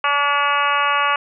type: harmonic tone with a mistuned harmonic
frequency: 286.5 Hz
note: D4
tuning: 43 cents flat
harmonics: 2 / 3 / 4 / 5 / 6 / 7 / 8 / 9 / 10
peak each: -29 / -24 / -18 / -23 / -28 / -29 / -28 / -26 / -27 dBFS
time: 0.04-1.16 s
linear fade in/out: 2 ms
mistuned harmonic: 8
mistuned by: -16 cents
effects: none